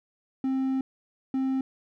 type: tone pair in turn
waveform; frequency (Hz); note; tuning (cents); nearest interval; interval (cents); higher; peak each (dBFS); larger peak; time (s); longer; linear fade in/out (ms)
triangle; 264.6 / 264.6; C4 / C4; +20 / +20; unison; 0; neither; -22; neither; 0.44-0.81 / 1.34-1.61; first; 2
effects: none